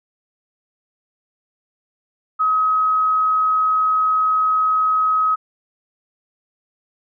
sine tone, 1271 Hz, D#6, 36 cents sharp, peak -14 dBFS, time 2.39-5.36 s, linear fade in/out 20 ms, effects none

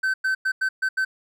triangle tone bursts at uneven times, 1536 Hz, G6, 36 cents flat, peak -18 dBFS, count 6, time 0.03-0.14 / 0.24-0.35 / 0.45-0.52 / 0.61-0.69 / 0.82-0.89 / 0.97-1.05 s, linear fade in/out 10 ms, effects none

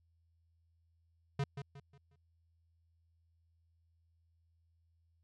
square tone with echo, 140 Hz, C#3, 18 cents sharp, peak -32 dBFS, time 1.39-1.44 s, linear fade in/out 5 ms, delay 180 ms, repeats 4, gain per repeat -9 dB, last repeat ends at 2.16 s, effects added 83 Hz sine -70 dBFS peak until 5.23 s + low-pass 5000 Hz 12 dB/octave

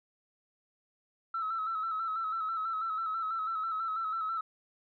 sine tone with vibrato, 1310 Hz, E6, 11 cents flat, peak -30 dBFS, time 1.34-4.41 s, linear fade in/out 5 ms, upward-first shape square, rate 6.1 Hz, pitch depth 40 cents each way, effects tanh soft clip ceiling -26 dBFS

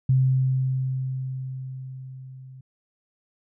sine tone with level ramp, 130.81 Hz, C3, in tune, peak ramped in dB -15 to -41 dBFS, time 0.09-2.61 s, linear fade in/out 5 ms, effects none

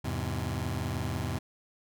sawtooth chord, E augmented, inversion none, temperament just, 82.41 / 103.01 / 128.76 Hz, E2 / G#2 / B#2, 0 / -14 / -27 cents, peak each -31 dBFS, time 0.04-1.39 s, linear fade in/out 10 ms, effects none

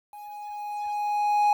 triangle tone with level ramp, 830.6 Hz, G#5, in tune, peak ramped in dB -38 to -15 dBFS, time 0.13-1.53 s, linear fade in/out 2 ms, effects 9-bit

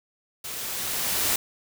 white noise with level ramp, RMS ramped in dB -35 to -23 dBFS, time 0.44-1.36 s, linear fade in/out 5 ms, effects none

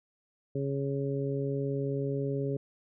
harmonic tone, 138.59 Hz, C#3, in tune, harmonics 1 / 2 / 3 / 4, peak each -32 / -36 / -33 / -40 dBFS, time 0.55-2.57 s, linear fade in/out 5 ms, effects none

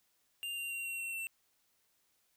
square tone with pitch steps, 2794 / 2775 / 2756 / 2737 / 2718 / 2699 Hz, F7 / F7 / F7 / F7 / F7 / E7, 0 / -12 / -24 / -36 / -48 / +40 cents, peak -38 dBFS, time 0.43-1.27 s, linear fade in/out 0 ms, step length 140 ms, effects white hiss -75 dBFS RMS until 2.36 s

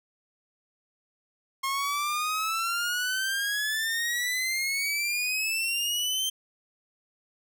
sawtooth exponential sweep, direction up, 1072 to 3149 Hz, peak -23 dBFS, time 1.63-6.3 s, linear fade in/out 10 ms, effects none

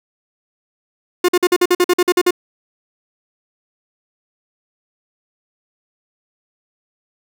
45% pulse tone bursts, 357.5 Hz, F4, 41 cents sharp, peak -10 dBFS, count 12, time 1.24-2.308 s, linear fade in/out 5 ms, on 45 ms, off 48 ms, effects none

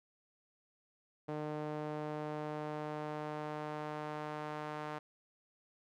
sawtooth tone with band-pass filter sweep, 151.4 Hz, D#3, 47 cents flat, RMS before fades -41 dBFS, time 1.28-4.99 s, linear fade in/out 10 ms, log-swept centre 530 to 1000 Hz, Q 1, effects none

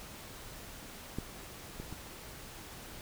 clicks, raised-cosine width 3 ms, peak -22 / -28 / -30 dBFS, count 3, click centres 1.186 / 1.8 / 1.926 s, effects pink hiss -48 dBFS RMS until 3.01 s

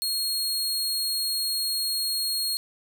sawtooth tone, 4280 Hz, C8, 38 cents sharp, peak -22 dBFS, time 0.02-2.57 s, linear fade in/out 0 ms, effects none

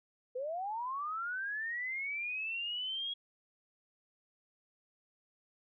sine linear sweep, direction up, 483.3 to 3322 Hz, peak -35 dBFS, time 0.35-3.14 s, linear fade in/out 10 ms, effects none

